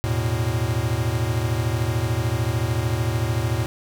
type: chord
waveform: square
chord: E suspended fourth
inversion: none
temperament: equal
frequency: 82.41 / 110 / 123.47 Hz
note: E2 / A2 / B2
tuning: 0 / 0 / 0 cents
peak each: -29 / -24 / -26 dBFS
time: 0.04-3.66 s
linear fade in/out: 0 ms
effects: none